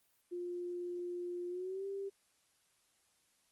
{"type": "tone with pitch glide", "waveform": "sine", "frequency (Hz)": [352.9, 393.8], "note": ["F4", "G4"], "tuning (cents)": [18, 8], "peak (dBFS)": -38, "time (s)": [0.31, 2.1], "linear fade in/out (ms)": 20, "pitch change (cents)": 190, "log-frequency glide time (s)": [1.49, 1.86], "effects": ["white hiss -74 dBFS RMS until 3.51 s", "Opus 32 kbps"]}